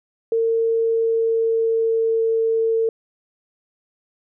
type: tone with pitch glide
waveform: sine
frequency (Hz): 454.8 to 450.9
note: A#4 to A4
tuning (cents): -43 to +42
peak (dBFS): -16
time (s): 0.32-2.89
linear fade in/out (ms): 2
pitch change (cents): -15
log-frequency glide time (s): 0.79-2.32
effects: none